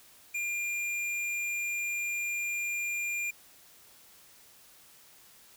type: tone with hard clipping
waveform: triangle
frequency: 2400 Hz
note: D7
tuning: 37 cents sharp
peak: -32 dBFS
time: 0.34-3.31 s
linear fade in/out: 10 ms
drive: 15 dB
effects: white hiss -57 dBFS RMS until 5.56 s